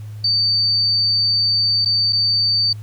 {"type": "tone with dropouts", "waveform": "sine", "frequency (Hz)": 4589, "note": "D8", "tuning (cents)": -41, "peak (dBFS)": -14, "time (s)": [0.24, 2.73], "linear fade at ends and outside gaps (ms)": 5, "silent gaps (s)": [[1.849, 1.857], [2.125, 2.129]], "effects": ["added 106 Hz sine -29 dBFS peak until 2.82 s", "pink hiss -51 dBFS RMS until 2.82 s"]}